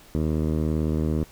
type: tone with low-pass filter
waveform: 10% pulse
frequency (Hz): 78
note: D#2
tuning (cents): +5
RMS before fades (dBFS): -24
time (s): 0.15-1.24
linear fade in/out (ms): 0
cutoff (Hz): 450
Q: 0.56
effects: pink hiss -51 dBFS RMS until 1.31 s